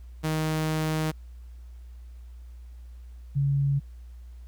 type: tone pair in turn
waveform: sawtooth / sine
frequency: 156.7 / 139.85 Hz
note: D#3 / C#3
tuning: +13 / +16 cents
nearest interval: major second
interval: 197 cents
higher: first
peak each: -21 dBFS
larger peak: neither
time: 0.23-1.12 / 3.35-3.8 s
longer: first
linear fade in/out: 20 ms
effects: added 60 Hz sine -41 dBFS peak until 4.47 s + pink hiss -66 dBFS RMS until 4.47 s